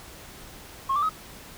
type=tone with pitch steps; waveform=sine; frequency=1080 / 1171 / 1269.6 Hz; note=C#6 / D6 / D#6; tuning=-45 / -5 / +35 cents; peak=-20 dBFS; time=0.89-1.094 s; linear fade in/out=10 ms; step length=68 ms; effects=tanh soft clip ceiling -18 dBFS + pink hiss -45 dBFS RMS until 1.57 s